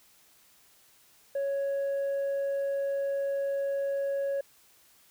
sine tone with tanh clipping, 555 Hz, C#5, 2 cents sharp, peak -28 dBFS, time 1.35-4.41 s, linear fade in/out 5 ms, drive 2 dB, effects white hiss -61 dBFS RMS until 5.1 s

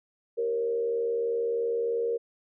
sine tone with frequency modulation, 466.2 Hz, A#4, in tune, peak -25 dBFS, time 0.37-2.18 s, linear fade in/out 20 ms, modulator 76.9 Hz, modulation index 0.55, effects none

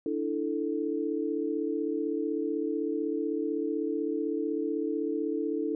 sine chord, D suspended second, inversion none, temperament equal, 293.7 / 329.6 / 440 Hz, D4 / E4 / A4, 0 / 0 / 0 cents, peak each -32 dBFS, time 0.06-5.75 s, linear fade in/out 2 ms, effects none

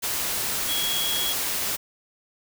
sine tone in noise, 3322 Hz, G#7, in tune, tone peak -26 dBFS, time 0.68-1.34 s, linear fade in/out 20 ms, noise white, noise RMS -27 dBFS, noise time 0.02-1.77 s, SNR -2 dB, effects none

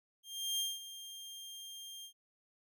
sawtooth tone with ADSR envelope, 3198 Hz, G7, 34 cents sharp, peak -29 dBFS, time 0.23-2.13 s, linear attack 360 ms, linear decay 200 ms, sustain -14 dB, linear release 89 ms, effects none

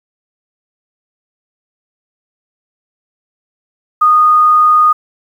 sine tone, 1233 Hz, D#6, 16 cents flat, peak -5 dBFS, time 4.01-4.93 s, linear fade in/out 10 ms, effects 7-bit

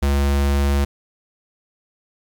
square tone, 70.2 Hz, C#2, 22 cents sharp, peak -16 dBFS, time 0.02-0.85 s, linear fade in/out 10 ms, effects 9-bit

